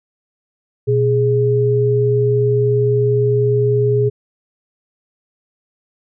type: tone pair together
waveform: sine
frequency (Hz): 121.84 / 415.3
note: B2 / G#4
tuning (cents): -23 / 0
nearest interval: octave + major sixth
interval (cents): 2123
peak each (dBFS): -15 / -14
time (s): 0.87-4.1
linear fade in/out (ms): 20
effects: none